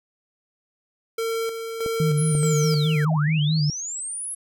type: tone with tremolo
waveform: square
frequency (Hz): 453.9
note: A#4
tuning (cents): -46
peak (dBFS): -24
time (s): 1.18-3.05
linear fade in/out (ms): 5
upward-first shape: square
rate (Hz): 1.6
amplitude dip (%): 50
type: clicks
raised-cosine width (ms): 2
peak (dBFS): -18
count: 2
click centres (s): 1.862 / 2.351
type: tone with vibrato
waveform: sine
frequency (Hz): 153.3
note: D#3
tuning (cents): -25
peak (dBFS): -18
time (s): 2-3.7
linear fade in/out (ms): 2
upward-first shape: square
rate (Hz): 4.7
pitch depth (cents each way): 55
type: linear two-way sweep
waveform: sine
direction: down then up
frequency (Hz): 10930 to 590 to 10930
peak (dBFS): -28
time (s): 2.17-4.35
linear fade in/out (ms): 10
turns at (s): 3.12
effects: none